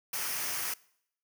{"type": "noise with comb filter", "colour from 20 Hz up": "white", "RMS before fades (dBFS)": -34, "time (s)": [0.13, 0.74], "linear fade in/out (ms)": 5, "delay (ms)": 0.26, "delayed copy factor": -0.5, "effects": ["noise-tail reverb RT60 0.7 s tail -23 dB re dry"]}